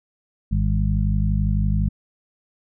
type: harmonic tone with a mistuned harmonic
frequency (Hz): 51.91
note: G#1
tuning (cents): 0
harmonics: 1 / 2 / 3 / 4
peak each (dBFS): -20 / -23 / -25 / -26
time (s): 0.51-1.89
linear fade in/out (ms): 10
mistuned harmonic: 4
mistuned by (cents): -50
effects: none